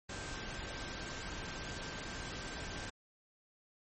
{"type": "tone in noise", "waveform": "sine", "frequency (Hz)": 1568, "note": "G6", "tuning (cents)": 0, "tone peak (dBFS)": -51, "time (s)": [0.09, 2.9], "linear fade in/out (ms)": 5, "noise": "pink", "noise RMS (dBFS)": -43, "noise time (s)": [0.09, 2.9], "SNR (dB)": -11, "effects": ["MP3 32 kbps"]}